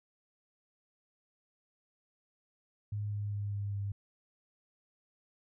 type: tone with pitch steps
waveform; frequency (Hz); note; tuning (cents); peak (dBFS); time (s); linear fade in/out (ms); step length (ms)
sine; 103.9 / 103 / 102.12 / 101.23 / 100.36; G#2 / G#2 / G#2 / G#2 / G2; +1 / -14 / -29 / -44 / +41; -33; 2.92-3.92; 5; 200
effects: none